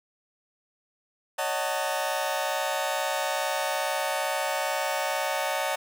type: chord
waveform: sawtooth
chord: D# half-diminished seventh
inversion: third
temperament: just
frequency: 560 / 622.3 / 746.7 / 896 Hz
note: C#5 / D#5 / F#5 / A5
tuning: +18 / 0 / +16 / +31 cents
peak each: -28 dBFS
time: 1.38-5.76 s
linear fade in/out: 10 ms
effects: none